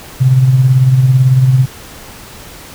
sine tone with tremolo, 130 Hz, C3, 11 cents flat, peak -3 dBFS, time 0.2-1.66 s, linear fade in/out 20 ms, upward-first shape sine, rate 18 Hz, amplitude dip 50%, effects pink hiss -33 dBFS RMS until 2.74 s

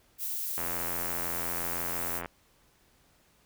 violet noise, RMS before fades -34 dBFS, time 0.18-2.22 s, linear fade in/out 50 ms
click train, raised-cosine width 0.5 ms, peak -21 dBFS, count 145, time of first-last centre 0.58-2.258 s, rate 85.8 Hz
effects pink hiss -65 dBFS RMS until 3.45 s

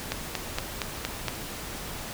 click train, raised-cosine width 0.2 ms, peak -10 dBFS, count 6, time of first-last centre 0.12-1.283 s, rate 4.3 Hz, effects pink hiss -37 dBFS RMS until 2.13 s

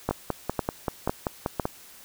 two click trains, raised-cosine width 1 ms, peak -11 / -10 dBFS, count 9 / 4, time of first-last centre 0.11-1.654 / 0.09-1.598 s, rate 5.18 / 1.99 Hz, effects white hiss -49 dBFS RMS until 2.04 s

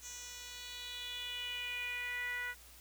10% pulse tone with band-pass filter sweep, 490 Hz, B4, 14 cents flat, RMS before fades -42 dBFS, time 0.01-2.55 s, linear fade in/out 50 ms, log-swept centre 6200 to 1700 Hz, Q 4.5, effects added 60 Hz sine -60 dBFS peak until 2.8 s + white hiss -58 dBFS RMS until 2.8 s

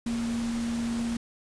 sine tone in noise, 233.1 Hz, A#3, in tune, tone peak -27 dBFS, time 0.06-1.17 s, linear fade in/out 5 ms, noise pink, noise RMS -39 dBFS, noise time 0.06-1.17 s, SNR +9 dB, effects resampled to 22050 Hz

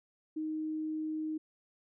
sine tone, 311.8 Hz, D#4, 4 cents sharp, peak -33 dBFS, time 0.36-1.38 s, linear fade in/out 10 ms, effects none

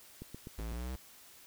click train, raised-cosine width 3 ms, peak -31 dBFS, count 5, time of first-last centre 0.22-0.723 s, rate 7.96 Hz
square linear sweep, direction up, 53.6 to 65.41 Hz, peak -38 dBFS, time 0.58-0.96 s, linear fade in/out 5 ms
effects white hiss -57 dBFS RMS until 1.46 s

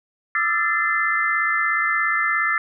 sine tone cluster, 1187 / 1289 / 1346 / 1762 / 2061 Hz, D6 / E6 / E6 / A6 / C7, +18 / -39 / +36 / +2 / -27 cents, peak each -29 / -29 / -25 / -21 / -24 dBFS, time 0.35-2.58 s, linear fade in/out 2 ms, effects none

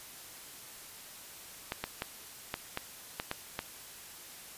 clicks, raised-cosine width 0.3 ms, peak -17 dBFS, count 8, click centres 1.721 / 1.84 / 2.021 / 2.541 / 2.774 / 3.199 / 3.314 / 3.591 s, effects white hiss -49 dBFS RMS until 4.57 s + resampled to 32000 Hz

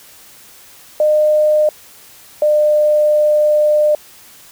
sine tone pair in turn, 608 / 601.7 Hz, D#5 / D5, -40 / +42 cents, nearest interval unison, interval 18 cents, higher first, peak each -9 dBFS, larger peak neither, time 1-1.69 / 2.42-3.95 s, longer second, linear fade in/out 2 ms, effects white hiss -42 dBFS RMS until 4.51 s

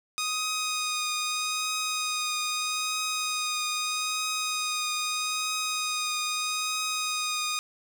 10% pulse tone with vibrato, 1244.5 Hz, D#6, in tune, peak -19 dBFS, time 0.18-7.59 s, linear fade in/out 0 ms, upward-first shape triangle, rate 0.79 Hz, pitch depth 19 cents each way, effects none

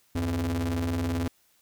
45% pulse ring-modulated tone, 82.9 Hz, E2, 10 cents sharp, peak -23 dBFS, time 0.15-1.28 s, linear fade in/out 5 ms, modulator 175 Hz, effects white hiss -65 dBFS RMS until 1.61 s

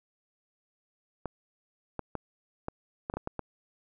clicks, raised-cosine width 1 ms, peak -19 dBFS, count 9, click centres 1.257 / 1.993 / 2.153 / 2.684 / 3.099 / 3.139 / 3.17 / 3.274 / 3.393 s, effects none

